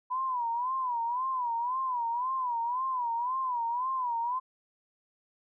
sine tone with vibrato, 987.8 Hz, B5, in tune, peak -28 dBFS, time 0.1-4.4 s, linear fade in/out 20 ms, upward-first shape sine, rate 1.9 Hz, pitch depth 120 cents each way, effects none

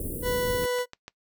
pink band-stop noise, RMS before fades -33 dBFS, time 0-0.66 s, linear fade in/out 2 ms, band 510 to 9400 Hz, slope 48 dB/octave
40% pulse tone, 493.9 Hz, B4, in tune, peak -24 dBFS, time 0.22-0.86 s, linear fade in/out 50 ms
click train, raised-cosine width 0.2 ms, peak -23 dBFS, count 4, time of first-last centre 0.64-1.081 s, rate 6.81 Hz
effects noise-tail reverb RT60 0.1 s tail -21 dB re dry

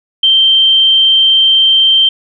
sine tone, 3136 Hz, G7, in tune, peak -5 dBFS, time 0.23-2.09 s, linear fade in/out 5 ms, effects none

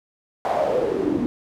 pink noise with band-pass filter sweep, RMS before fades -22 dBFS, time 0.45-1.26 s, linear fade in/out 0 ms, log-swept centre 780 to 260 Hz, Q 7.6, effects none

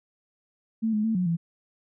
sine tone with pitch steps, 223.1 / 212.4 / 223.3 / 181.2 / 167.8 Hz, A3 / G#3 / A3 / F#3 / E3, +24 / +39 / +26 / -36 / +31 cents, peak -22 dBFS, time 0.82-1.37 s, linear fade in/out 20 ms, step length 110 ms, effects none

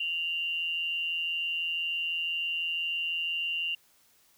sine tone pair together, 2784 / 2950 Hz, F7 / F#7, -6 / -6 cents, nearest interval minor second, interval 100 cents, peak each -29 / -38 dBFS, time 0-3.75 s, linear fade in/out 5 ms, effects white hiss -64 dBFS RMS until 4.37 s

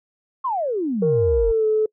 sine exponential sweep, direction down, 1108.7 to 40.69 Hz, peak -20 dBFS, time 0.44-1.52 s, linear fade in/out 10 ms
sine tone with pitch glide, 466.2 to 432.5 Hz, A#4 to A4, 0 to -30 cents, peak -15 dBFS, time 1.02-1.86 s, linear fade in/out 5 ms, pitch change -130 cents, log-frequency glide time 1.42-1.66 s
effects noise-tail reverb RT60 0.1 s tail -26 dB re dry + tanh soft clip ceiling -8 dBFS

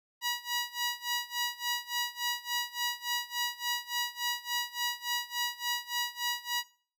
10% pulse tone with tremolo, 965 Hz, B5, 40 cents flat, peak -20 dBFS, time 0.21-6.64 s, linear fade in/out 50 ms, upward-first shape sine, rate 3.5 Hz, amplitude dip 90%, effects noise-tail reverb RT60 0.4 s tail -17 dB re dry

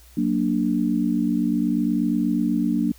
sine chord, Gb augmented, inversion none, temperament equal, 185 / 233.1 / 293.7 Hz, Gb3 / Bb3 / D4, 0 / 0 / 0 cents, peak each -25 / -22 / -23 dBFS, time 0.17-2.92 s, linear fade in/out 5 ms, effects added 60 Hz sine -48 dBFS peak until 2.98 s + white hiss -53 dBFS RMS until 2.98 s

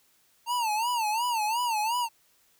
square tone with vibrato, 910 Hz, A#5, 42 cents flat, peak -26 dBFS, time 0.46-2.09 s, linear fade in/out 50 ms, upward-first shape sine, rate 2.8 Hz, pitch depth 140 cents each way, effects white hiss -65 dBFS RMS until 2.59 s

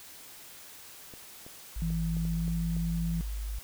clicks, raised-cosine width 2 ms, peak -34 dBFS, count 7, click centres 1.138 / 1.465 / 1.904 / 2.168 / 2.252 / 2.48 / 2.766 s
sine tone, 51.91 Hz, G#1, in tune, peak -32 dBFS, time 1.76-3.59 s, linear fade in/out 5 ms
sine tone with pitch glide, 164.81 to 167.59 Hz, E3 to E3, 0 to +29 cents, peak -29 dBFS, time 1.82-3.21 s, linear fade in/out 0 ms, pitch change +29 cents, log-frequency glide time 2.09-2.53 s
effects white hiss -49 dBFS RMS until 3.63 s

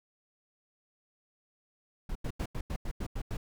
brown noise bursts, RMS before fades -34 dBFS, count 9, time 2.09-3.37 s, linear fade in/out 5 ms, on 64 ms, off 88 ms, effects none

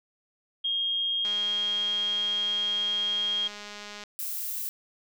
sine tone, 3242 Hz, G#7, 42 cents flat, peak -25 dBFS, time 0.64-3.48 s, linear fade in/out 10 ms
click train, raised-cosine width 0.2 ms, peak -24 dBFS, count 578, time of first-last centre 1.25-4.037 s, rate 207 Hz
violet noise, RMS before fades -33 dBFS, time 4.19-4.69 s, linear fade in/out 0 ms
effects none

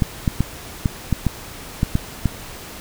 clicks, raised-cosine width 5 ms, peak -4 dBFS, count 9, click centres 0.022 / 0.278 / 0.406 / 0.858 / 1.127 / 1.267 / 1.831 / 1.954 / 2.257 s, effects pink hiss -36 dBFS RMS until 2.8 s

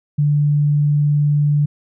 sine tone, 146.83 Hz, D3, in tune, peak -12 dBFS, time 0.18-1.66 s, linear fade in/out 10 ms, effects none

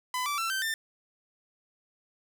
sawtooth tone with pitch steps, 1006 / 1162.3 / 1342.8 / 1551.5 / 1792.5 Hz, B5 / D6 / E6 / G6 / A6, +32 / -18 / +32 / -18 / +32 cents, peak -25 dBFS, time 0.14-0.74 s, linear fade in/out 2 ms, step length 120 ms, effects 10-bit

